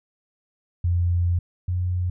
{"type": "tone pair in turn", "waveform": "sine", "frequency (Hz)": [87.31, 89.82], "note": ["F2", "F2"], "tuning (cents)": [0, 49], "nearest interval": "unison", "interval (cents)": 49, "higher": "second", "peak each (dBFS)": [-18, -21], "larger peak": "first", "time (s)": [[0.84, 1.39], [1.68, 2.1]], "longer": "first", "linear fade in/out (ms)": 5, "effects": []}